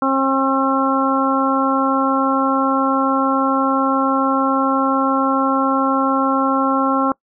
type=harmonic tone; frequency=268.7 Hz; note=C4; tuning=46 cents sharp; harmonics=1 / 2 / 3 / 4 / 5; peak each=-18 / -22 / -23 / -20 / -21 dBFS; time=0.02-7.12 s; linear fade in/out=2 ms; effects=noise-tail reverb RT60 0.1 s tail -24 dB re dry